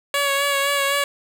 10% pulse tone with vibrato, 561 Hz, C#5, 21 cents sharp, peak -10 dBFS, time 0.14-1.04 s, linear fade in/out 2 ms, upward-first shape sine, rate 3.9 Hz, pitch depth 24 cents each way, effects none

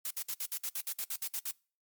blue noise bursts, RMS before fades -36 dBFS, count 13, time 0.05-1.51 s, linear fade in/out 2 ms, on 56 ms, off 61 ms, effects noise-tail reverb RT60 0.4 s tail -25 dB re dry + MP3 96 kbps

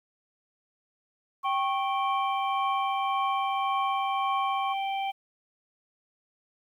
sine tone with tremolo, 1097 Hz, C#6, 18 cents flat, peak -26 dBFS, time 1.43-4.74 s, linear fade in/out 20 ms, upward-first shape triangle, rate 1.8 Hz, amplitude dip 40%
harmonic tone, 782 Hz, G5, 4 cents flat, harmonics 1 / 3 / 4, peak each -28 / -38 / -40 dBFS, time 1.44-5.12 s, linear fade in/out 20 ms
effects 10-bit

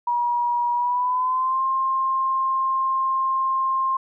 sine tone with pitch glide, 960 to 1059.1 Hz, B5 to C6, -49 to +21 cents, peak -19 dBFS, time 0.07-3.97 s, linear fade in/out 5 ms, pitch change +170 cents, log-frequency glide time 0.73-1.63 s, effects none

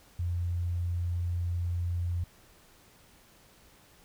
sine tone, 87.2 Hz, F2, 2 cents flat, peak -28 dBFS, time 0.19-2.24 s, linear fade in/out 5 ms, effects pink hiss -59 dBFS RMS until 4.04 s

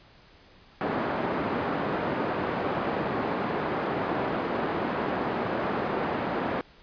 pink band-pass noise, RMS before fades -29 dBFS, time 0.81-6.61 s, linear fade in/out 0 ms, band 220 to 1300 Hz, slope 12 dB/octave, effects pink hiss -55 dBFS RMS until 6.82 s + resampled to 11025 Hz

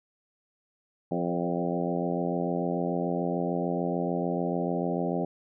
harmonic tone with a mistuned harmonic, 86.8 Hz, F2, 10 cents flat, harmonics 2 / 3 / 4 / 5 / 6 / 7 / 8 / 9, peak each -31 / -33 / -34 / -35 / -36 / -36 / -37 / -38 dBFS, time 1.11-5.25 s, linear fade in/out 5 ms, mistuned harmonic 6, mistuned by +23 cents, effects none

